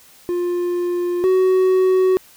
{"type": "tone pair in turn", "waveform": "triangle", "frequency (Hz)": [352.5, 373.5], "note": ["F4", "F#4"], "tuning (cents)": [16, 16], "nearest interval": "minor second", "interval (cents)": 100, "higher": "second", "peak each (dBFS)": [-16, -10], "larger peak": "second", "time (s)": [[0.29, 1.24], [1.24, 2.17]], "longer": "first", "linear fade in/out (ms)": 0, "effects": ["white hiss -48 dBFS RMS until 2.36 s"]}